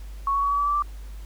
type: tone with pitch steps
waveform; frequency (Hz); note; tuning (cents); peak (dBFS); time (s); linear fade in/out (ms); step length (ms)
sine; 1108.7 / 1119 / 1129.4 / 1139.9 / 1150.5 / 1161.1 / 1171.9; C#6 / C#6 / C#6 / C#6 / D6 / D6 / D6; 0 / +16 / +32 / +48 / -36 / -20 / -4; -20; 0.27-0.823; 2; 79
effects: added 50 Hz sine -35 dBFS peak until 1.25 s + pink hiss -53 dBFS RMS until 1.25 s